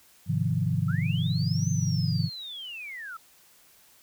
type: chord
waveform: sine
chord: F minor seventh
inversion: first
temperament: equal with one note detuned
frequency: 104.61 / 130.81 / 155.56 / 174.61 Hz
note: Ab2 / C3 / Eb3 / F3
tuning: +13 / 0 / 0 / 0 cents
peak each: -29 / -29 / -28 / -30 dBFS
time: 0.26-2.3 s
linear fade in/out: 50 ms
type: linear two-way sweep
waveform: sine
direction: up then down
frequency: 1280 to 6272 to 1280 Hz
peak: -36 dBFS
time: 0.88-3.17 s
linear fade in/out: 5 ms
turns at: 1.7 s
effects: white hiss -58 dBFS RMS until 4.02 s